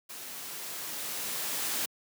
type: noise with level ramp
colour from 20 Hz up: white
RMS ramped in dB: -43 to -31 dBFS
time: 0.09-1.86 s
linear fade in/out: 10 ms
effects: high-pass 150 Hz 12 dB/octave